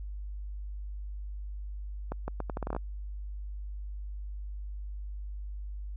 accelerating click train, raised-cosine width 1 ms, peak -20 dBFS, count 11, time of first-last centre 2.12-2.765 s, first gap 160 ms, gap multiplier 0.77, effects added 50 Hz sine -36 dBFS peak until 5.96 s

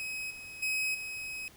40% pulse tone with level steps, 2542 Hz, D#7, 36 cents sharp, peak -34 / -42 / -28 / -36 dBFS, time 0-1.48 s, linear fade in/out 0 ms, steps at 0.3 / 0.62 / 0.94 s, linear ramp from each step 10 ms, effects pink hiss -57 dBFS RMS until 1.56 s

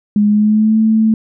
sine tone with pitch glide, 207.7 to 220.1 Hz, G#3 to A3, 0 to +1 cents, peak -8 dBFS, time 0.16-1.14 s, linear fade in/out 2 ms, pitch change +101 cents, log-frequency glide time 0.27-0.78 s, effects none

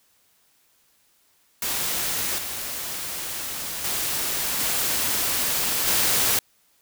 white noise with level steps, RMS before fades -26 / -31 / -26 / -24 / -21 dBFS, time 1.62-6.39 s, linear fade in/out 2 ms, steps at 2.38 / 3.84 / 4.59 / 5.87 s, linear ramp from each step 5 ms, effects white hiss -63 dBFS RMS until 6.81 s

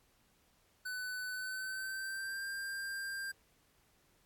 square tone with pitch glide, 1500 to 1589.2 Hz, F#6 to G6, +23 to +23 cents, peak -39 dBFS, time 0.85-3.32 s, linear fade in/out 10 ms, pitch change +100 cents, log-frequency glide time 1.29-2.47 s, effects pink hiss -71 dBFS RMS until 4.25 s + AAC 64 kbps

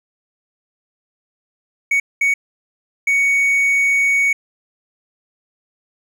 triangle tone bursts at uneven times, 2233 Hz, C#7, 12 cents sharp, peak -11 dBFS, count 3, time 1.91-2 / 2.21-2.34 / 3.07-4.33 s, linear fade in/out 5 ms, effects none

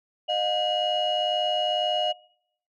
sine tone cluster, 614 / 716 / 2892 Hz, D#5 / F5 / F#7, -23 / +43 / -40 cents, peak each -26 dBFS, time 0.28-2.13 s, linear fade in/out 20 ms, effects noise-tail reverb RT60 0.7 s tail -24 dB re dry + tanh soft clip ceiling -17 dBFS

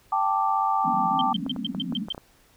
sine chord, G suspended second, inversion none, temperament equal, 784 / 880 / 1174.7 Hz, G5 / A5 / D6, 0 / 0 / 0 cents, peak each -25 dBFS, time 0.12-1.33 s, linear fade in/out 5 ms
white band-pass noise, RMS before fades -31 dBFS, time 0.83-2.09 s, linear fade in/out 50 ms, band 160 to 280 Hz, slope 96 dB/octave
sine tone bursts, 3136 Hz, G7, in tune, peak -25 dBFS, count 7, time 1.19-2.124 s, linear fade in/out 2 ms, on 22 ms, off 130 ms
clicks, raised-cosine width 1 ms, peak -23 dBFS, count 7, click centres 1.464 / 1.563 / 1.748 / 1.924 / 2.085 / 2.147 / 2.179 s
effects pink hiss -59 dBFS RMS until 2.56 s

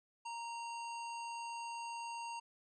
harmonic tone with a mistuned harmonic, 932.3 Hz, A#5, in tune, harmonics 1 / 3 / 5 / 7 / 9, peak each -42 / -50 / -56 / -58 / -59 dBFS, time 0.25-2.4 s, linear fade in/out 10 ms, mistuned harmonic 3, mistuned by -23 cents, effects none

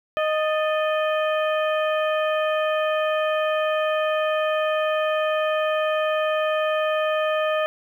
harmonic tone with a mistuned harmonic, 620 Hz, D#5, 6 cents flat, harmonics 1 / 2 / 3 / 4 / 5, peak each -21 / -27 / -31 / -33 / -35 dBFS, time 0.17-7.66 s, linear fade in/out 0 ms, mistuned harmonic 3, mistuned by -85 cents, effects 9-bit

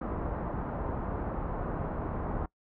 pink low-pass noise, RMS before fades -34 dBFS, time 0.01-2.46 s, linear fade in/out 5 ms, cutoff 1200 Hz, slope 24 dB/octave, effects noise-tail reverb RT60 0.1 s tail -22 dB re dry

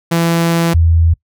sawtooth / sine tone pair in turn, 167.7 / 82.65 Hz, E3 / E2, +30 / +5 cents, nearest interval octave, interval 1225 cents, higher first, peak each -7 dBFS, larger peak neither, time 0.11-0.74 / 0.74-1.14 s, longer first, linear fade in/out 10 ms, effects noise-tail reverb RT60 0.1 s tail -23 dB re dry

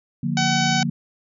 sine chord, Bb major, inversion first, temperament equal with one note detuned, 146.83 / 177.05 / 233.1 Hz, D3 / F3 / Bb3, 0 / +24 / 0 cents, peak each -25 dBFS, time 0.23-0.9 s, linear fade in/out 5 ms
harmonic tone, 756 Hz, F#5, 37 cents sharp, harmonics 1 / 2 / 3 / 4 / 5 / 6 / 7 / 8 / 9, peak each -23 / -26 / -28 / -29 / -30 / -31 / -31 / -32 / -33 dBFS, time 0.37-0.83 s, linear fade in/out 2 ms
effects none

